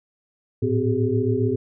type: tone cluster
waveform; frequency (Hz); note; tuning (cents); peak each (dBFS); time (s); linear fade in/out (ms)
sine; 107.7 / 115 / 256 / 384.3 / 419.6; A2 / A#2 / C4 / G4 / G#4; -37 / -23 / -38 / -34 / +18; -25; 0.62-1.56; 10
effects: none